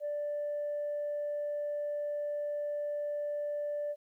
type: tone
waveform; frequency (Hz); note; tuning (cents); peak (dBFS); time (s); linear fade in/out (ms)
sine; 587; D5; -1; -31; 0-3.96; 50
effects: tanh soft clip ceiling -29 dBFS + 12-bit